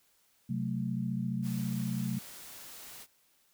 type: chord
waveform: sine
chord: F# diminished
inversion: second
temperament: equal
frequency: 130.81 / 185 / 220 Hz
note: C3 / F#3 / A3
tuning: 0 / 0 / 0 cents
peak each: -35 dBFS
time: 0.49-2.19 s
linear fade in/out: 10 ms
type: noise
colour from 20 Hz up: white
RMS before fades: -48 dBFS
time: 1.42-3.07 s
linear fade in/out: 50 ms
effects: white hiss -69 dBFS RMS until 3.53 s